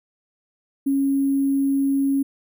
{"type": "tone with sample-and-hold", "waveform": "sine", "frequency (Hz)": 275.2, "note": "C#4", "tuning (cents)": -12, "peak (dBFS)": -17, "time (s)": [0.86, 2.23], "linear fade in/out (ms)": 10, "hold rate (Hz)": 11025, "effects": []}